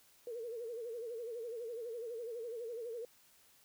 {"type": "tone with vibrato", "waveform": "sine", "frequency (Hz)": 466.2, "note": "A#4", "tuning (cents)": 0, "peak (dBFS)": -40, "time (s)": [0.27, 3.05], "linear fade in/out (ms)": 2, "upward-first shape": "sine", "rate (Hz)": 12, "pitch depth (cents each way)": 93, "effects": ["white hiss -66 dBFS RMS until 3.64 s"]}